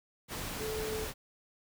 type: tone in noise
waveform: sine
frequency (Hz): 435.4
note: A4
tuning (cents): -18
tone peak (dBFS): -35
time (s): 0.58-1.08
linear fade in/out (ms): 50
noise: pink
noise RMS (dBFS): -39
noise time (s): 0.28-1.14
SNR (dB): +1
effects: none